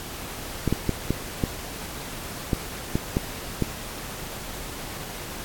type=clicks; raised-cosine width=3 ms; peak=-8 dBFS; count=9; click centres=0.677 / 0.726 / 0.893 / 1.106 / 1.438 / 2.532 / 2.955 / 3.169 / 3.623 s; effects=pink hiss -36 dBFS RMS until 5.44 s + AAC 64 kbps